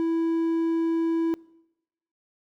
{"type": "tone", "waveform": "triangle", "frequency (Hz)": 329.6, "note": "E4", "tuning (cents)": 0, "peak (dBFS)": -20, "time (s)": [0, 1.34], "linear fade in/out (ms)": 0, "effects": ["noise-tail reverb RT60 0.9 s tail -23 dB re dry"]}